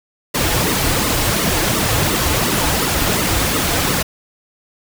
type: noise with flanger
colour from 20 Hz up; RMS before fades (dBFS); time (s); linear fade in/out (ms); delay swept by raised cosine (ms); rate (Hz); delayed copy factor
pink; -17; 0.34-4.03; 10; 1.2 to 5.3; 2.8; -0.75
effects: none